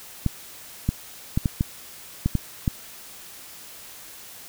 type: clicks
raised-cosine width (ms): 5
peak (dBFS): -8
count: 8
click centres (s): 0.263 / 0.89 / 1.375 / 1.458 / 1.609 / 2.26 / 2.353 / 2.678
effects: white hiss -43 dBFS RMS until 4.48 s